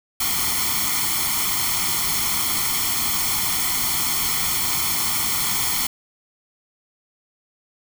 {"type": "noise with comb filter", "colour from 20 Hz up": "white", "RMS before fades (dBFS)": -22, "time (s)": [0.2, 5.87], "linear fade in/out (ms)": 5, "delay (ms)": 0.92, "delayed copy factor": 0.8, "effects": []}